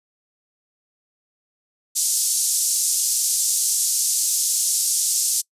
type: band-pass noise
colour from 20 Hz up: pink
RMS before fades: -21 dBFS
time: 1.95-5.42 s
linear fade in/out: 20 ms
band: 5900 to 11000 Hz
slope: 24 dB/octave
effects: noise-tail reverb RT60 0.1 s tail -25 dB re dry + resampled to 32000 Hz